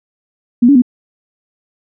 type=tone with pitch steps; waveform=sine; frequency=240.3 / 283.8 / 247.6 Hz; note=B3 / C#4 / B3; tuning=-47 / +41 / +5 cents; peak=-4 dBFS; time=0.62-0.821 s; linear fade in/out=10 ms; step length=67 ms; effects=none